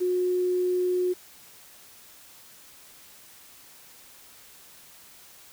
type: tone with quantisation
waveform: sine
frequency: 362 Hz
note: F#4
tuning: 38 cents flat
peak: -22 dBFS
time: 0-1.14 s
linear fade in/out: 20 ms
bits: 8
effects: white hiss -51 dBFS RMS until 5.52 s